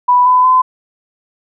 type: tone with pitch steps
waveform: sine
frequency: 987.8 / 1003.9 / 1020.3 Hz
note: B5 / B5 / C6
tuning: 0 / +28 / -44 cents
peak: -6 dBFS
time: 0.08-0.62 s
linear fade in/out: 10 ms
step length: 180 ms
effects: none